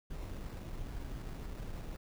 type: noise with sample-and-hold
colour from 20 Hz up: brown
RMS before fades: -42 dBFS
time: 0.1-1.97 s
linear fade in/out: 10 ms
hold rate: 3150 Hz
effects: none